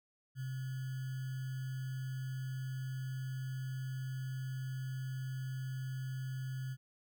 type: tone with sample-and-hold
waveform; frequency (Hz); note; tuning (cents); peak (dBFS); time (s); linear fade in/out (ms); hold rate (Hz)
sine; 130.81; C3; 0; -37; 0.35-6.77; 50; 1575
effects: none